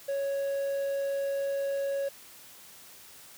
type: tone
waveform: triangle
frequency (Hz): 554.4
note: C#5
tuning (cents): 0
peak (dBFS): -26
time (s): 0.08-2.09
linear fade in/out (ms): 10
effects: white hiss -51 dBFS RMS until 3.37 s + high-pass 60 Hz 12 dB/octave